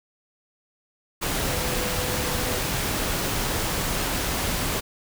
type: tone in noise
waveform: sine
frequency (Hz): 499.3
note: B4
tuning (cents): +19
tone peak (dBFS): -33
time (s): 1.49-2.58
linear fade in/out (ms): 20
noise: pink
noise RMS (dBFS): -26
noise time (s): 1.21-4.81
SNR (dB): -10
effects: none